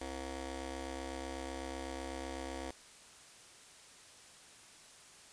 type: ring-modulated tone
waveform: 15% pulse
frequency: 200 Hz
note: G3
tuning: 35 cents sharp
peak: -31 dBFS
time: 0.01-2.71 s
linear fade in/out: 5 ms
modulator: 134 Hz
effects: white hiss -57 dBFS RMS until 5.32 s + resampled to 22050 Hz